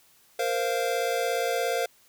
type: chord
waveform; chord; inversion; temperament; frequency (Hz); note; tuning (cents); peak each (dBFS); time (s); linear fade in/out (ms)
square; Bb suspended second; none; equal with one note detuned; 466.2 / 523.3 / 692.4; Bb4 / C5 / F5; 0 / 0 / -15; -30; 0.39-1.86; 5
effects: white hiss -60 dBFS RMS until 2.08 s